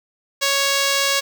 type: tone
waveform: 5% pulse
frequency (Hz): 554.4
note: C#5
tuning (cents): 0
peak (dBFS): -5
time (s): 0.41-1.21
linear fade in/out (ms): 20
effects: none